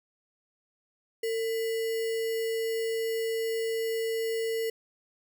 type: tone with sample-and-hold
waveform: sine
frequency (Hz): 451.3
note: A4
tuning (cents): +44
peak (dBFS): -27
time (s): 1.23-4.7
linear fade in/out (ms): 5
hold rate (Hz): 2450
effects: none